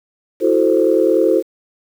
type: chord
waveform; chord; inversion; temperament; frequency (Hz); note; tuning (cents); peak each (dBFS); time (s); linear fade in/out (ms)
sine; F# half-diminished seventh; third; equal; 329.6 / 370 / 440 / 523.3; E4 / F#4 / A4 / C5; 0 / 0 / 0 / 0; -16; 0.4-1.43; 50
effects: tanh soft clip ceiling 0 dBFS + 7-bit